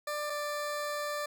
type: tone pair in turn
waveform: 20% pulse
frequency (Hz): 593 / 589.6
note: D5 / D5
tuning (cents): +17 / +7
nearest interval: unison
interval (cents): 10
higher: first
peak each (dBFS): -28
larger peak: neither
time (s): 0.07-0.3 / 0.3-1.26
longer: second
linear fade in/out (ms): 5
effects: none